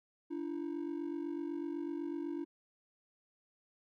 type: ring-modulated tone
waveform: triangle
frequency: 315 Hz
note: D#4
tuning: 21 cents sharp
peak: -31 dBFS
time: 0.3-2.45 s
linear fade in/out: 20 ms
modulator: 24 Hz
effects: tanh soft clip ceiling -27 dBFS